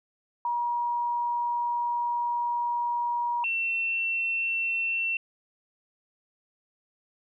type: tone pair in turn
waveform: sine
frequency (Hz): 955 / 2701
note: A#5 / E7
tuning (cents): +42 / +42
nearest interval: octave + tritone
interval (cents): 1800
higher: second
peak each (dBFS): -25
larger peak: neither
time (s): 0.45-3.44 / 3.44-5.17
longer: first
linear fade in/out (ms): 2
effects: none